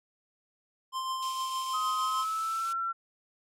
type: tone with tremolo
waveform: square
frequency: 1046 Hz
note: C6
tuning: 1 cent flat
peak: -30 dBFS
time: 0.92-2.26 s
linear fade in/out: 50 ms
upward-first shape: triangle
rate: 6.5 Hz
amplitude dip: 40%
type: high-pass noise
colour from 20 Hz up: white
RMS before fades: -43 dBFS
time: 1.22-2.73 s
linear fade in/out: 5 ms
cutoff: 2200 Hz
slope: 96 dB/octave
type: tone with pitch glide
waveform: sine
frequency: 1262 to 1352.6 Hz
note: D#6 to E6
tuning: +24 to +44 cents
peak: -29 dBFS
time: 1.73-2.93 s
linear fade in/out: 20 ms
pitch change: +120 cents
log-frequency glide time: 1.99-2.71 s
effects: low-pass 10000 Hz 12 dB/octave